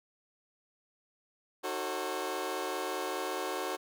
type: chord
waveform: 20% pulse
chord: D# diminished seventh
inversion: none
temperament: just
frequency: 311.1 / 373.4 / 448 / 537.6 Hz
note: D#4 / F#4 / A4 / C5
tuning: 0 / +16 / +31 / +47 cents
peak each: -37 / -32 / -35 / -34 dBFS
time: 1.63-3.77 s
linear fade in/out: 20 ms
effects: none

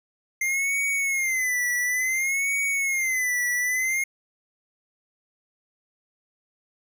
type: tone with vibrato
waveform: square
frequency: 2093 Hz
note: C7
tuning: in tune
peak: -23 dBFS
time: 0.41-4.04 s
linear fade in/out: 5 ms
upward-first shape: sine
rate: 0.57 Hz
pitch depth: 120 cents each way
effects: none

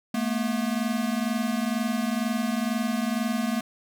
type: tone pair together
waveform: square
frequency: 217.7 / 239.8 Hz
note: A3 / A#3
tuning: -18 / +49 cents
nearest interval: major second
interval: 167 cents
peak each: -28 dBFS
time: 0.14-3.61 s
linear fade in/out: 5 ms
effects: none

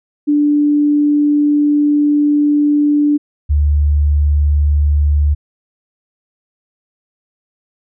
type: tone pair in turn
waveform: sine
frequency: 293.7 / 73.42 Hz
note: D4 / D2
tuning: 0 / 0 cents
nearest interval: 2 octaves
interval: 2400 cents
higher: first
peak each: -9 dBFS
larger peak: neither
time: 0.27-3.18 / 3.49-5.35 s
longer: first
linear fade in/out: 20 ms
effects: none

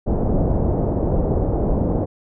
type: low-pass noise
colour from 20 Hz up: pink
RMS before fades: -19 dBFS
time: 0.06-2.06 s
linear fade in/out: 20 ms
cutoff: 670 Hz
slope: 24 dB/octave
effects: none

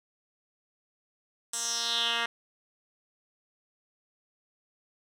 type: tone with band-pass filter sweep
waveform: 10% pulse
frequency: 233.1 Hz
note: A#3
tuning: in tune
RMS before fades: -30 dBFS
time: 1.53-2.26 s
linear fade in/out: 5 ms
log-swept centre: 7900 to 2200 Hz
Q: 3.5
effects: none

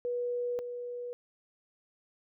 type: tone pair in turn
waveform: sine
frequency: 486.5 / 486.5 Hz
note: B4 / B4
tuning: -26 / -26 cents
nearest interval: unison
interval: 0 cents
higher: neither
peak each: -30 / -36 dBFS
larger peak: first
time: 0.05-0.59 / 0.59-1.13 s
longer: neither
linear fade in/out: 0 ms
effects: none

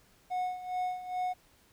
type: tone with tremolo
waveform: triangle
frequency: 731 Hz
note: F#5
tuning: 21 cents flat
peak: -27 dBFS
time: 0.3-1.34 s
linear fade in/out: 20 ms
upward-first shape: sine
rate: 2.4 Hz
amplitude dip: 75%
effects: pink hiss -64 dBFS RMS until 1.72 s

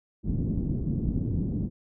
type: low-pass noise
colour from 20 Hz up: white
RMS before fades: -28 dBFS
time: 0.23-1.7 s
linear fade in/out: 50 ms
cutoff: 250 Hz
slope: 24 dB/octave
effects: none

